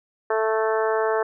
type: harmonic tone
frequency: 220 Hz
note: A3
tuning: in tune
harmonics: 2 / 3 / 4 / 5 / 6 / 7 / 8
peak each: -22 / -26 / -28 / -30 / -32 / -33 / -34 dBFS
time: 0.3-1.23 s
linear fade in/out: 5 ms
effects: none